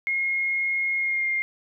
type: tone with pitch glide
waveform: sine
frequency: 2151 to 2118 Hz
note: C7 to C7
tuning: +47 to +21 cents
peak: -22 dBFS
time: 0.07-1.42 s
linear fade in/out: 0 ms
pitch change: -26 cents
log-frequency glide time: 0.97-1.27 s
effects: none